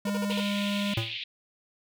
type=tone; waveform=square; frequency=202.6 Hz; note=G#3; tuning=43 cents flat; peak=-28 dBFS; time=0.05-0.94 s; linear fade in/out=5 ms
type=tone bursts; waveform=25% pulse; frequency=480 Hz; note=B4; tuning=49 cents flat; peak=-29 dBFS; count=5; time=0.07-0.4 s; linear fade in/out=0 ms; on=26 ms; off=50 ms
type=band-pass noise; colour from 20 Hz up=white; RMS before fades=-36 dBFS; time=0.3-1.24 s; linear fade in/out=5 ms; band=2300 to 3800 Hz; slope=48 dB/octave
type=tone with exponential decay; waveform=square; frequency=112.8 Hz; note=A2; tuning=44 cents sharp; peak=-24 dBFS; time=0.97-1.18 s; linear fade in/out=5 ms; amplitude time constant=44 ms
effects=none